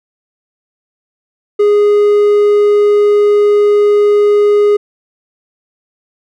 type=tone; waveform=triangle; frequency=413.5 Hz; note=G#4; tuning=8 cents flat; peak=-4 dBFS; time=1.59-4.77 s; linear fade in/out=10 ms; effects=none